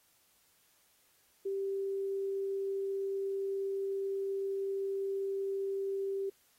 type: tone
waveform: sine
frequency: 391.4 Hz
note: G4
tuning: 3 cents flat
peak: -32 dBFS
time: 1.45-6.3 s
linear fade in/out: 10 ms
effects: white hiss -69 dBFS RMS until 6.58 s + AAC 48 kbps